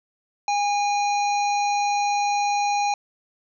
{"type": "harmonic tone", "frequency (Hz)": 817, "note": "G#5", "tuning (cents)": -29, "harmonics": [1, 3, 5, 7, 8], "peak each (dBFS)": [-20, -30, -34, -37, -38], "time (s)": [0.48, 2.94], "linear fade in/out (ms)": 2, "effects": []}